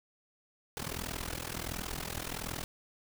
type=noise with amplitude modulation; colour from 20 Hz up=pink; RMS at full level=-35 dBFS; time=0.77-2.64 s; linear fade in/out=0 ms; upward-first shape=sine; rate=41.4 Hz; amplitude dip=90%; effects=none